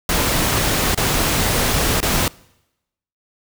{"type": "noise with dropouts", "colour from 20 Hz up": "pink", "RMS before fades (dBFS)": -18, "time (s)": [0.09, 2.28], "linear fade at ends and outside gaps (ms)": 2, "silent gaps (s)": [[0.947, 0.975], [2.004, 2.028]], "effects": ["noise-tail reverb RT60 0.9 s tail -24 dB re dry"]}